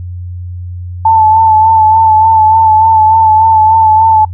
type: tone with vibrato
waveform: sine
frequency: 879 Hz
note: A5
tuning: 2 cents flat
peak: -3 dBFS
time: 1.05-4.25 s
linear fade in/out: 5 ms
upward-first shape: sine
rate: 3.4 Hz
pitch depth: 30 cents each way
effects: noise-tail reverb RT60 0.1 s tail -24 dB re dry + added 89 Hz sine -19 dBFS peak until 4.33 s